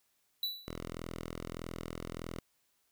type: tone with exponential decay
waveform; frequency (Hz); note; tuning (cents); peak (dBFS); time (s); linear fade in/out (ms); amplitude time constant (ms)
square; 3951; B7; 0; -30; 0.43-0.78; 2; 75
type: tone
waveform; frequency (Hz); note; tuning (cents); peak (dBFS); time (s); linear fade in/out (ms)
5% pulse; 41.63; E1; +18; -29; 0.68-2.39; 0
effects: white hiss -75 dBFS RMS until 2.91 s